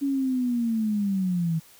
sine linear sweep, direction down, 281.9 to 158.6 Hz, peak -22 dBFS, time 0.01-1.6 s, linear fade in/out 20 ms, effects white hiss -53 dBFS RMS until 1.79 s

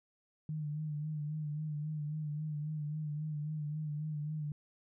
sine tone with vibrato, 151.5 Hz, D#3, 46 cents flat, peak -35 dBFS, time 0.49-4.52 s, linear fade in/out 2 ms, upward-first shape sine, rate 3.7 Hz, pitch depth 45 cents each way, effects none

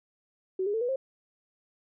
sine tone with pitch steps, 375.9 / 409.9 / 447 / 487.5 / 531.6 Hz, F#4 / G#4 / A4 / B4 / C5, +27 / -23 / +27 / -23 / +27 cents, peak -26 dBFS, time 0.59-0.96 s, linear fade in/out 5 ms, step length 74 ms, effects none

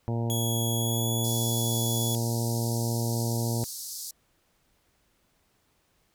harmonic tone, 116.54 Hz, A#2, in tune, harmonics 1 / 2 / 3 / 4 / 5 / 6 / 7 / 8, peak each -27 / -33 / -37 / -39 / -41 / -43 / -44 / -45 dBFS, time 0.08-3.64 s, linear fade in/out 0 ms
10% pulse tone with pitch glide, 3350 to 3393 Hz, G#7 to G#7, +14 to +36 cents, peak -23 dBFS, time 0.3-2.15 s, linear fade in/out 0 ms, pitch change +22 cents, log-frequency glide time 0.77-1.08 s
pink band-pass noise, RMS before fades -38 dBFS, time 1.24-4.11 s, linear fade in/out 5 ms, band 4500 to 15000 Hz, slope 48 dB/octave
effects pink hiss -69 dBFS RMS until 6.14 s

